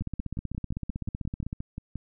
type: two click trains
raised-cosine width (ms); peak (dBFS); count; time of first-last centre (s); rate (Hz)
5; -22 / -20; 12 / 25; 0.02-1.957 / 0.01-1.529; 5.68 / 15.8
effects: none